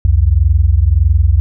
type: tone pair together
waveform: sine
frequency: 64.7 / 86.36 Hz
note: C2 / F2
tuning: -19 / -19 cents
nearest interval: perfect fourth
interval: 500 cents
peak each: -10 dBFS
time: 0.05-1.4 s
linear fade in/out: 0 ms
effects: none